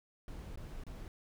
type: noise with dropouts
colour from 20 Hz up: brown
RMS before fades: -45 dBFS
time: 0.28-1.08 s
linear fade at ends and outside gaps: 1 ms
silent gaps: 0.558-0.574 / 0.837-0.866 s
effects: none